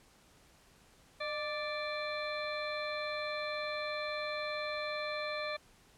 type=harmonic tone with a mistuned harmonic; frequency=587.3 Hz; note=D5; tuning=in tune; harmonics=1 / 2 / 3 / 4 / 6 / 7; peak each=-38 / -42 / -44 / -42 / -48 / -46 dBFS; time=1.2-5.57 s; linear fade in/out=10 ms; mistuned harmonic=1; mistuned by=+53 cents; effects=pink hiss -63 dBFS RMS until 5.97 s + low-pass 11000 Hz 12 dB/octave